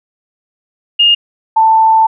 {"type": "tone pair in turn", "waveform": "sine", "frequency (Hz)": [2836, 886.9], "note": ["F7", "A5"], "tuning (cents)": [26, 14], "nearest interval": "octave + minor sixth", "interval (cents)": 2012, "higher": "first", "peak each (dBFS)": -5, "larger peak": "neither", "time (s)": [[0.99, 1.15], [1.56, 2.07]], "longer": "second", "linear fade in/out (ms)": 10, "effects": []}